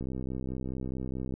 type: click train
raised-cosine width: 3 ms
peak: -23 dBFS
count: 87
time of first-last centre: 0.01-1.339 s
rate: 64.7 Hz
effects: none